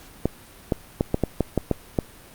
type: clicks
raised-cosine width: 2 ms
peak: -6 dBFS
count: 9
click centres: 0.256 / 0.722 / 1.009 / 1.144 / 1.237 / 1.407 / 1.577 / 1.713 / 1.988 s
effects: pink hiss -47 dBFS RMS until 2.34 s + Opus 48 kbps